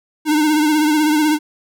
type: tone with vibrato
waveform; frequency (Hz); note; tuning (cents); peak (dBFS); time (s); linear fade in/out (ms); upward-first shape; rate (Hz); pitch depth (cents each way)
square; 304.7; D#4; -36; -13; 0.25-1.39; 50; triangle; 16; 59
effects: none